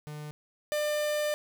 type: tone pair in turn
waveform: 45% pulse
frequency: 150 / 597.9 Hz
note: D3 / D5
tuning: +37 / +31 cents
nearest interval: 2 octaves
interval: 2394 cents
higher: second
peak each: -38 / -27 dBFS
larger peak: second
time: 0.07-0.31 / 0.72-1.34 s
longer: second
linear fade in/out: 0 ms
effects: none